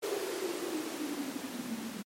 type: noise with band-pass filter sweep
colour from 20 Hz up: blue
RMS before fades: -37 dBFS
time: 0.02-2.03 s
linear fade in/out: 20 ms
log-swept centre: 420 to 210 Hz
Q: 9.7
effects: MP3 64 kbps